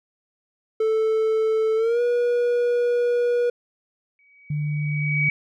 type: tone with pitch glide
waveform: triangle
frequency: 440 to 482.6 Hz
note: A4 to B4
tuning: 0 to -40 cents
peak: -16 dBFS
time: 0.8-3.5 s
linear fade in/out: 5 ms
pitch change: +160 cents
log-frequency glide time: 1.76-2.01 s
type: tone with exponential growth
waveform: sine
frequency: 2267 Hz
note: C#7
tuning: 38 cents sharp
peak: -17 dBFS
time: 4.19-5.3 s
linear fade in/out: 1 ms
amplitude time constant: 240 ms
type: tone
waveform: sine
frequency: 148.6 Hz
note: D3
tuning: 21 cents sharp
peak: -22 dBFS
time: 4.5-5.29 s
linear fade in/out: 5 ms
effects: none